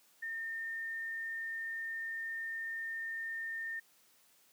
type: tone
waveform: sine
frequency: 1817 Hz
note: A#6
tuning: 45 cents flat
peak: -37 dBFS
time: 0.22-3.8 s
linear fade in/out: 10 ms
effects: white hiss -67 dBFS RMS until 4.52 s + high-pass 150 Hz 12 dB/octave